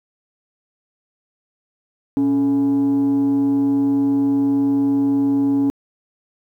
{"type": "tone with frequency modulation", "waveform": "sine", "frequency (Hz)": 278.3, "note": "C#4", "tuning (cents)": 7, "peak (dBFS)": -12, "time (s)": [2.17, 5.7], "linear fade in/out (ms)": 0, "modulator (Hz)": 159, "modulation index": 0.25, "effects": ["tanh soft clip ceiling -13 dBFS", "9-bit"]}